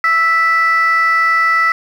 sine tone pair together, 1318.5 / 1971.1 Hz, E6 / B6, 0 / -4 cents, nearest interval perfect fifth, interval 696 cents, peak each -11 dBFS, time 0.04-1.72 s, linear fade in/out 2 ms, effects tanh soft clip ceiling -6 dBFS + 7-bit

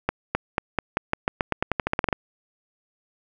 accelerating click train, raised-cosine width 0.5 ms, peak -6 dBFS, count 18, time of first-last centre 0.09-2.128 s, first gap 260 ms, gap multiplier 0.89, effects none

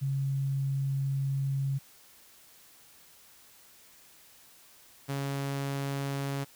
sine / sawtooth tone pair in turn, 136.8 / 138.87 Hz, C#3 / C#3, -23 / +3 cents, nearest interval unison, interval 26 cents, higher second, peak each -27 dBFS, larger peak neither, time 0.01-1.79 / 5.08-6.45 s, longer first, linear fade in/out 20 ms, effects white hiss -57 dBFS RMS until 6.55 s

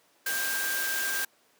sine tone in noise, 1589 Hz, G6, 23 cents sharp, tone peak -30 dBFS, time 0.26-1.25 s, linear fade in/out 5 ms, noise white, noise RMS -32 dBFS, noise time 0.26-1.25 s, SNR -1 dB, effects pink hiss -64 dBFS RMS until 1.59 s + high-pass 300 Hz 12 dB/octave

